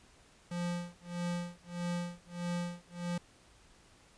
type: tone with tremolo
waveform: square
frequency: 174.61 Hz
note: F3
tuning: in tune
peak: -33 dBFS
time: 0.51-3.18 s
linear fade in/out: 5 ms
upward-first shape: sine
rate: 1.6 Hz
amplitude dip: 100%
effects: pink hiss -62 dBFS RMS until 4.17 s + resampled to 22050 Hz